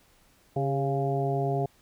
harmonic tone with a mistuned harmonic, 138.59 Hz, C#3, in tune, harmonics 1 / 2 / 3 / 4 / 5 / 6, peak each -28 / -37 / -30 / -39 / -30 / -42 dBFS, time 0.56-1.66 s, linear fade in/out 5 ms, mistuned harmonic 3, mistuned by -43 cents, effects pink hiss -62 dBFS RMS until 1.81 s

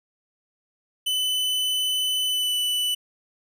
45% pulse tone with pitch glide, 3011 to 2980 Hz, F#7 to F#7, +30 to +12 cents, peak -22 dBFS, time 1.06-2.95 s, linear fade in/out 10 ms, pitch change -18 cents, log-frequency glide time 2.26-2.55 s, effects none

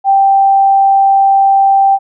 sine tone, 784 Hz, G5, in tune, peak -5 dBFS, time 0.04-1.99 s, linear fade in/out 50 ms, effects none

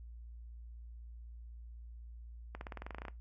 accelerating click train, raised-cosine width 0.5 ms, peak -28 dBFS, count 13, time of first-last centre 2.55-3.083 s, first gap 61 ms, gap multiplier 0.94, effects noise-tail reverb RT60 0.2 s tail -19 dB re dry + added 58 Hz sine -47 dBFS peak until 3.2 s

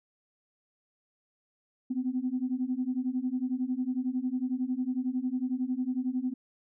sine beating tone pair, 248.6 / 259.6 Hz, B3 / C4, +12 / -13 cents, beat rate 11 Hz, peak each -31 / -30 dBFS, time 1.9-6.34 s, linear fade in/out 10 ms, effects tanh soft clip ceiling -20 dBFS

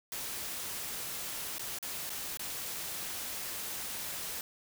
white noise with dropouts, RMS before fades -39 dBFS, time 0.12-4.41 s, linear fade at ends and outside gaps 1 ms, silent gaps 1.583-1.594 / 1.787-1.827 / 2.095-2.102 / 2.372-2.394 s, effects none

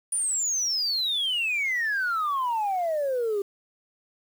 sine exponential sweep, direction down, 9600 to 391.3 Hz, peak -22 dBFS, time 0.12-3.42 s, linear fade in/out 5 ms, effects tanh soft clip ceiling -21 dBFS + 8-bit

